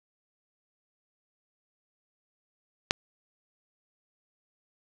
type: click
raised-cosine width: 0.2 ms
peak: -4 dBFS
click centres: 2.909 s
effects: none